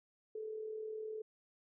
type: tone with amplitude modulation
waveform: sine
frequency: 434.5 Hz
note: A4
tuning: 22 cents flat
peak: -38 dBFS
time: 0.35-1.22 s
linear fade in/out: 5 ms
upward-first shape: sine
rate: 39.9 Hz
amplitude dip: 50%
effects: none